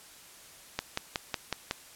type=click train; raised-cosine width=0.2 ms; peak=-12 dBFS; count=6; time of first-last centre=0.79-1.711 s; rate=5.43 Hz; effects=white hiss -52 dBFS RMS until 1.95 s + low-pass 12000 Hz 12 dB/octave